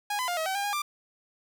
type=tone with pitch steps; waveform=sawtooth; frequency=824 / 1010 / 705 / 639 / 764 / 803 / 818 / 1185 Hz; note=G#5 / B5 / F5 / D#5 / G5 / G5 / G#5 / D6; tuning=-14 / +39 / +16 / +46 / -45 / +41 / -26 / +15 cents; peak=-24 dBFS; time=0.1-0.82 s; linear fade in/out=5 ms; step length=90 ms; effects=11-bit